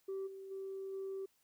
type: tone with level steps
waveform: sine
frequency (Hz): 386.7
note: G4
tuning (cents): -24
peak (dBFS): -36 / -46 / -40 / -38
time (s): 0.08-1.26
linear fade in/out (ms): 10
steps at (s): 0.26 / 0.5 / 0.92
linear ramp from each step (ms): 20
effects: tanh soft clip ceiling -36 dBFS + white hiss -75 dBFS RMS until 1.43 s